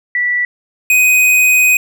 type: tone pair in turn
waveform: sine / square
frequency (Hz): 1959 / 2501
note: B6 / D#7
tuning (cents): -15 / +8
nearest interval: major third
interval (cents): 423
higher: second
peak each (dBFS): -12 / -8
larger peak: second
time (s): 0.15-0.45 / 0.9-1.77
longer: second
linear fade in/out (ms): 2
effects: none